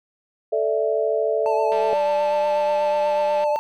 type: chord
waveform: sine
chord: A suspended fourth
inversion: none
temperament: just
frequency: 440 / 586.7 / 660 Hz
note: A4 / D5 / E5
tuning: 0 / -2 / +2 cents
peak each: -22 / -24 / -23 dBFS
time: 0.52-1.94 s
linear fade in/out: 10 ms
type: tone with vibrato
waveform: triangle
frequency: 876 Hz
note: A5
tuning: 8 cents flat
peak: -21 dBFS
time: 1.46-3.59 s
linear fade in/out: 0 ms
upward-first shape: triangle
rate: 8.2 Hz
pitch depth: 47 cents each way
type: click train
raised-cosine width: 0.3 ms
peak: -22 dBFS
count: 338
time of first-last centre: 1.72-3.439 s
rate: 196 Hz
type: tone with pitch glide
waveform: sine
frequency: 587.3 to 594.1 Hz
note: D5 to D5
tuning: 0 to +20 cents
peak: -19 dBFS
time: 1.93-3.56 s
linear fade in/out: 0 ms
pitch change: +20 cents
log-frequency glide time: 2.1-2.37 s
effects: none